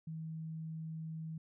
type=tone; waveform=sine; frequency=160.1 Hz; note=D#3; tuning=50 cents sharp; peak=-40 dBFS; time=0.07-1.38 s; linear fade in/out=5 ms; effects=none